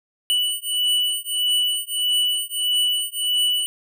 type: beating tone pair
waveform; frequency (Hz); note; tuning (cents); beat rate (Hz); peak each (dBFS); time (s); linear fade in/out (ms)
square; 2960 / 2961.6; F#7 / F#7; 0 / +1; 1.6; -23; 0.3-3.66; 0
effects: none